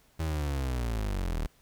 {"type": "linear sweep", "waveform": "35% pulse", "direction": "down", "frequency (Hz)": [81.7, 36.71], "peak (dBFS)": -27, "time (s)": [0.19, 1.47], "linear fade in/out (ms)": 10, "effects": ["pink hiss -64 dBFS RMS until 1.61 s"]}